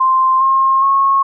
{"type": "tone with pitch steps", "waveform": "sine", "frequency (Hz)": [1046.5, 1069.1, 1092.2], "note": ["C6", "C6", "C#6"], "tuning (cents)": [0, 37, -26], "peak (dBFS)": -9, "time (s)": [0, 1.23], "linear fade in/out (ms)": 10, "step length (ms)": 410, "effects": []}